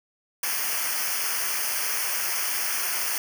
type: noise with comb filter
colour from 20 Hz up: white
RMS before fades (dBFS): -27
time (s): 0.43-3.18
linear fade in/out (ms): 2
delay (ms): 0.26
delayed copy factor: -1
effects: none